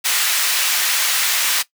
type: high-pass noise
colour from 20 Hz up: pink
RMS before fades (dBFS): -18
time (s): 0.04-1.63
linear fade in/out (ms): 20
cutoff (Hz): 1800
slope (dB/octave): 12
effects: noise-tail reverb RT60 0.1 s tail -17 dB re dry